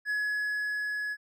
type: tone with level ramp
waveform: triangle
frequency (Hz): 1690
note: G#6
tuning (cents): +30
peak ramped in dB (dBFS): -25 to -29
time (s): 0.05-1.17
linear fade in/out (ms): 50
effects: none